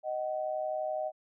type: tone pair together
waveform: sine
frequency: 622.3 / 754 Hz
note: D#5 / F#5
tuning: 0 / +32 cents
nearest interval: minor third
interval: 332 cents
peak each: -32 / -36 dBFS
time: 0.03-1.12 s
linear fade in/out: 50 ms
effects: none